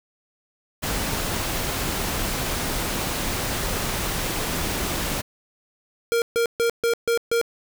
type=noise; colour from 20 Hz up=pink; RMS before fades=-26 dBFS; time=0.82-5.22 s; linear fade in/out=20 ms
type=tone bursts; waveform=square; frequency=466.2 Hz; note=A#4; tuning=in tune; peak=-19 dBFS; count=6; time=6.12-7.414 s; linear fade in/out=0 ms; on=99 ms; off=140 ms
effects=none